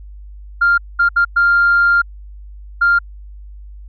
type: tone bursts at uneven times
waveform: sine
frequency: 1396.9 Hz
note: F6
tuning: in tune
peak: -8 dBFS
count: 5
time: 0.61-0.78 / 0.99-1.09 / 1.16-1.25 / 1.36-2.02 / 2.81-2.99 s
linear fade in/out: 10 ms
effects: tanh soft clip ceiling -5 dBFS + added 50 Hz sine -32 dBFS peak until 3.88 s